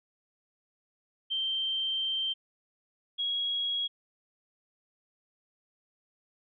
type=tone pair in turn; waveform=sine; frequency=3136 / 3311 Hz; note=G7 / G#7; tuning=0 / -6 cents; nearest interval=minor second; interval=94 cents; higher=second; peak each=-28 dBFS; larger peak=neither; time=1.3-2.34 / 3.18-3.88 s; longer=first; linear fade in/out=20 ms; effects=none